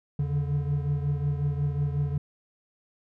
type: tone cluster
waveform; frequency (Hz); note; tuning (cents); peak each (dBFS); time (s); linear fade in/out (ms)
triangle; 83.1 / 143.1 / 148.6; E2 / D3 / D3; +15 / -45 / +21; -31 / -24 / -30; 0.19-2.18; 5
effects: none